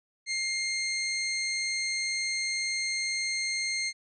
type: tone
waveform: 20% pulse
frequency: 2117 Hz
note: C7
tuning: 20 cents sharp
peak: -23 dBFS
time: 0.26-3.93 s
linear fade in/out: 50 ms
effects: resampled to 24000 Hz